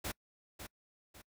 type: noise with echo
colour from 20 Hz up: pink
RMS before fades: -39 dBFS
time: 0.04-0.12 s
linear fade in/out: 10 ms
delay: 550 ms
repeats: 2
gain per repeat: -8 dB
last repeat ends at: 1.22 s
effects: noise-tail reverb RT60 0.1 s tail -26 dB re dry